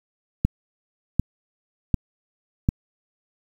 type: click train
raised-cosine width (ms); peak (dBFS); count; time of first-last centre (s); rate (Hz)
5; -5; 4; 0.45-2.689; 1.34
effects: 7-bit